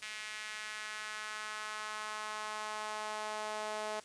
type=tone with high-pass filter sweep; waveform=sawtooth; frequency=213.8 Hz; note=A3; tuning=49 cents flat; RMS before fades=-41 dBFS; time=0.02-4 s; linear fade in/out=5 ms; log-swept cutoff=2100 to 640 Hz; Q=1.8; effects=white hiss -57 dBFS RMS until 4.04 s + resampled to 22050 Hz